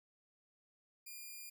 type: tone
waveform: 5% pulse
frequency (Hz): 2409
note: D7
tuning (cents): +43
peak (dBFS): -38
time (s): 1.06-1.5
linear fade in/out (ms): 10
effects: none